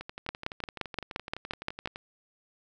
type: two click trains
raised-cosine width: 0.3 ms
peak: -14 / -23 dBFS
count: 10 / 24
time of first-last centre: 0.29-1.858 / 0.01-1.959 s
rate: 5.74 / 11.8 Hz
effects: none